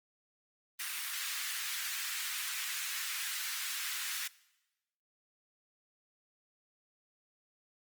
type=high-pass noise; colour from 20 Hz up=pink; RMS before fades=-38 dBFS; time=0.79-4.28 s; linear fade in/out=10 ms; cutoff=1500 Hz; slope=24 dB/octave; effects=noise-tail reverb RT60 1.0 s tail -21 dB re dry + Opus 24 kbps